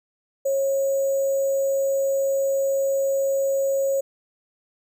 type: tone with sample-and-hold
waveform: sine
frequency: 546 Hz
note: C#5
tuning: 26 cents flat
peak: -19 dBFS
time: 0.45-4.01 s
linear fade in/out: 10 ms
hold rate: 7350 Hz
effects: none